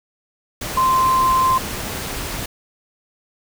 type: tone in noise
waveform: sine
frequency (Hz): 1042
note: C6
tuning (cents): -7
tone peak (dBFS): -13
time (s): 0.77-1.58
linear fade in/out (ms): 5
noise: pink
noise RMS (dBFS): -27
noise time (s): 0.61-2.46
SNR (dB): +11
effects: none